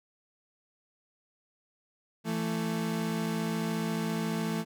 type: tone pair together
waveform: 35% pulse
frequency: 167.2 / 221.5 Hz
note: E3 / A3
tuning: +25 / +12 cents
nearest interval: perfect fourth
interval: 487 cents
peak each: -31 / -30 dBFS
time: 2.24-4.65 s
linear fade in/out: 50 ms
effects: none